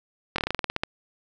slowing click train, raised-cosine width 0.3 ms, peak -9 dBFS, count 12, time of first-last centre 0.36-0.835 s, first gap 23 ms, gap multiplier 1.12, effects none

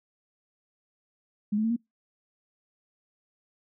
sine tone with pitch steps, 207.7 / 216.5 / 225.7 / 235.3 Hz, G#3 / A3 / A3 / A#3, 0 / -28 / +44 / +16 cents, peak -23 dBFS, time 1.52-1.764 s, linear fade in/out 10 ms, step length 61 ms, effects noise-tail reverb RT60 0.2 s tail -26 dB re dry

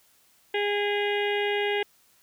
harmonic tone, 410 Hz, G#4, 22 cents flat, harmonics 1 / 2 / 4 / 5 / 6 / 7 / 8 / 9, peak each -26 / -32 / -34 / -32 / -37 / -35 / -39 / -47 dBFS, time 0.54-1.83 s, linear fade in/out 5 ms, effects white hiss -62 dBFS RMS until 2.22 s

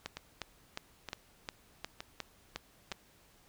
two click trains, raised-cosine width 0.2 ms, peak -20 / -23 dBFS, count 9 / 4, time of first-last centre 0.06-2.917 / 0.17-2.922 s, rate 2.8 / 1.09 Hz, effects pink hiss -64 dBFS RMS until 3.48 s

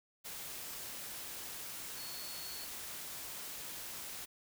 sine tone in noise, 4384 Hz, C#8, 20 cents flat, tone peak -48 dBFS, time 1.97-2.66 s, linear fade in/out 20 ms, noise white, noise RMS -45 dBFS, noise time 0.24-4.26 s, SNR -6 dB, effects none

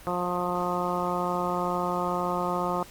harmonic tone, 177.8 Hz, F3, 31 cents sharp, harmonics 1 / 2 / 3 / 4 / 5 / 6 / 7, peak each -33 / -33 / -33 / -33 / -33 / -33 / -33 dBFS, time 0.07-2.83 s, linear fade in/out 0 ms, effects pink hiss -48 dBFS RMS until 2.9 s + Opus 32 kbps

